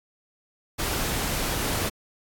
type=noise; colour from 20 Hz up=pink; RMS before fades=-27 dBFS; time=0.78-1.9 s; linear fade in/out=20 ms; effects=AAC 64 kbps